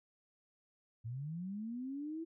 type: linear sweep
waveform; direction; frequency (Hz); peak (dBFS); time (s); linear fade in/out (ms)
sine; up; 108.1 to 333.9; -39; 1.04-2.25; 20
effects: none